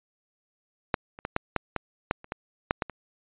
clicks, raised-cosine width 0.5 ms, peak -7 / -27 / -15 / -9 / -9 / -13 / -8 / -29 / -16 / -6 / -11 / -22 dBFS, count 12, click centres 0.942 / 1.189 / 1.251 / 1.364 / 1.563 / 1.763 / 2.111 / 2.244 / 2.321 / 2.709 / 2.822 / 2.897 s, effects resampled to 8000 Hz

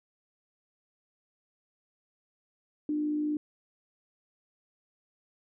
sine tone with frequency modulation, 300 Hz, D4, 37 cents sharp, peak -27 dBFS, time 2.89-3.37 s, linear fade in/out 2 ms, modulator 55.6 Hz, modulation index 0.2, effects none

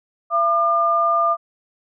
sine tone pair together, 675.6 / 1203 Hz, E5 / D6, +42 / +41 cents, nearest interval minor seventh, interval 999 cents, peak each -20 / -16 dBFS, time 0.3-1.37 s, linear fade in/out 50 ms, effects none

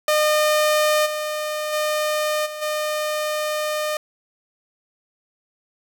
sawtooth tone with level steps, 608 Hz, D#5, 40 cents flat, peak -12 / -20 / -16 / -26 / -18 dBFS, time 0.08-3.97 s, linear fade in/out 2 ms, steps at 1.05 / 1.72 / 2.45 / 2.61 s, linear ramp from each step 20 ms, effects none

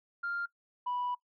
sine tone pair in turn, 1396.9 / 984.1 Hz, F6 / B5, 0 / -6 cents, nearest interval tritone, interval 606 cents, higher first, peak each -31 / -30 dBFS, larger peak second, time 0.23-0.46 / 0.86-1.15 s, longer second, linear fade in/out 10 ms, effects noise-tail reverb RT60 0.1 s tail -21 dB re dry + tanh soft clip ceiling -28 dBFS

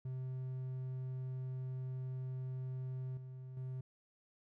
triangle tone with level steps, 129.4 Hz, C3, 19 cents flat, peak -37 / -44 / -38 dBFS, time 0.05-3.81 s, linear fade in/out 5 ms, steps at 3.17 / 3.57 s, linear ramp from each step 2 ms, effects none

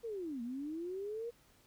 sine linear two-way sweep, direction down then up, 479.1 to 228.2 to 479.1 Hz, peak -38 dBFS, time 0.03-1.31 s, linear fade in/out 20 ms, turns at 0.42 s, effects pink hiss -67 dBFS RMS until 1.66 s

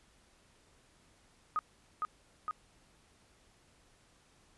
sine tone with echo, 1247 Hz, D#6, 3 cents sharp, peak -29 dBFS, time 1.56-1.59 s, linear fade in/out 0 ms, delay 460 ms, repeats 2, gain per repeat -2 dB, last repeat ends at 2.51 s, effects pink hiss -66 dBFS RMS until 4.57 s + resampled to 24000 Hz

